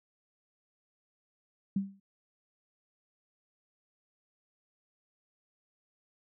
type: tone with exponential decay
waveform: sine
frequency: 196 Hz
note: G3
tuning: in tune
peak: -24 dBFS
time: 1.76-2 s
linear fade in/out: 5 ms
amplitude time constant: 51 ms
effects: none